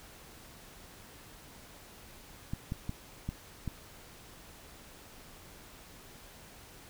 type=clicks; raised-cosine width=5 ms; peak=-22 dBFS; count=5; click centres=2.535 / 2.721 / 2.894 / 3.29 / 3.677 s; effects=pink hiss -53 dBFS RMS until 6.89 s